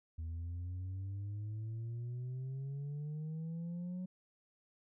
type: exponential sweep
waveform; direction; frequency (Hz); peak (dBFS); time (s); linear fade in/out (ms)
sine; up; 80.3 to 185; -36; 0.18-4.06; 10
effects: tanh soft clip ceiling -38 dBFS